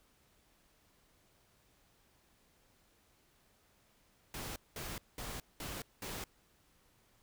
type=noise bursts; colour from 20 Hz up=pink; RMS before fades=-43 dBFS; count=5; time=4.34-6.24 s; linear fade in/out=2 ms; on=220 ms; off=200 ms; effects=pink hiss -70 dBFS RMS until 7.22 s